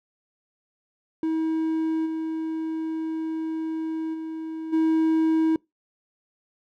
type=tone with level steps; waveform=triangle; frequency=320.2 Hz; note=D#4; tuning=50 cents sharp; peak=-20 / -24 / -28 / -16 dBFS; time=1.23-5.56 s; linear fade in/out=2 ms; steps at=2.05 / 4.13 / 4.72 s; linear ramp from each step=20 ms; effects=noise-tail reverb RT60 0.2 s tail -25 dB re dry